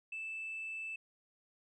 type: tone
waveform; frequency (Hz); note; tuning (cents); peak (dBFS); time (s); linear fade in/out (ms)
sine; 2637; E7; 0; -38; 0.12-0.96; 5
effects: tanh soft clip ceiling -36 dBFS